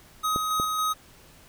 square tone with tremolo, 1260 Hz, D#6, 21 cents sharp, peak -24 dBFS, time 0.23-0.94 s, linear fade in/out 20 ms, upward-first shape square, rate 3.6 Hz, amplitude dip 25%
clicks, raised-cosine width 2 ms, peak -17 dBFS, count 2, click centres 0.361 / 0.599 s
effects pink hiss -53 dBFS RMS until 1.48 s

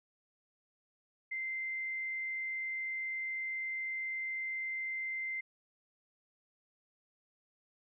sine tone, 2082 Hz, C7, 9 cents flat, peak -35 dBFS, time 1.31-5.41 s, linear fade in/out 10 ms, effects none

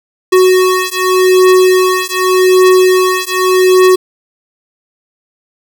square beating tone pair, 370 / 370.85 Hz, F#4 / F#4, 0 / +4 cents, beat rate 0.85 Hz, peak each -10 dBFS, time 0.32-3.96 s, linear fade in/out 10 ms, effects none

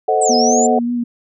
sine chord, A diminished seventh, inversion none, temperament equal, 440 / 523.3 / 622.3 / 740 Hz, A4 / C5 / Eb5 / Gb5, 0 / 0 / 0 / 0 cents, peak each -17 / -21 / -20 / -15 dBFS, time 0.08-0.79 s, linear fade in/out 5 ms
sine linear two-way sweep, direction down then up, 8372 to 4978 to 7340 Hz, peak -17 dBFS, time 0.21-0.67 s, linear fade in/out 10 ms, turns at 0.35 s
sine tone with vibrato, 240 Hz, B3, 49 cents flat, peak -16 dBFS, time 0.29-1.04 s, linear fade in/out 10 ms, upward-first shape sine, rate 5.1 Hz, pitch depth 24 cents each way
effects none

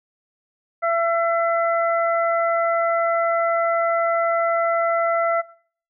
harmonic tone, 672 Hz, E5, 33 cents sharp, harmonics 1 / 2 / 3, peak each -20 / -22 / -29 dBFS, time 0.82-5.42 s, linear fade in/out 20 ms, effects noise-tail reverb RT60 0.5 s tail -20 dB re dry

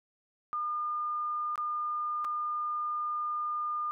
sine tone with dropouts, 1211 Hz, D#6, 47 cents flat, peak -30 dBFS, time 0.53-3.91 s, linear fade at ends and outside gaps 0 ms, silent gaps 1.557-1.578 / 2.245-2.249 s, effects none

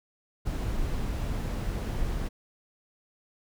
brown noise, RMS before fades -30 dBFS, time 0.45-2.29 s, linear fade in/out 20 ms, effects none

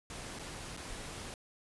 pink noise with dropouts, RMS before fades -44 dBFS, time 0.1-1.34 s, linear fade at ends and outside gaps 1 ms, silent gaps 0.389-0.394 / 0.766-0.773 s, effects resampled to 24000 Hz

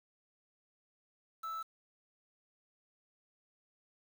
triangle tone with quantisation, 1316 Hz, E6, 3 cents flat, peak -36 dBFS, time 1.43-1.63 s, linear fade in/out 10 ms, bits 9, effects none

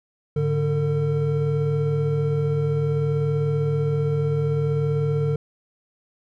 triangle tone cluster, 104.9 / 145.5 / 452 Hz, G#2 / D3 / A4, +18 / -16 / +47 cents, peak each -28 / -19 / -23 dBFS, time 0.36-5.36 s, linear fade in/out 5 ms, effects none

